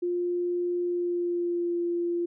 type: tone with pitch glide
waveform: sine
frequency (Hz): 352.2 to 345.4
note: F4 to F4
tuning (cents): +15 to -19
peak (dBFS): -25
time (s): 0.02-2.26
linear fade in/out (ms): 10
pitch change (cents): -34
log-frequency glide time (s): 0.82-1.78
effects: none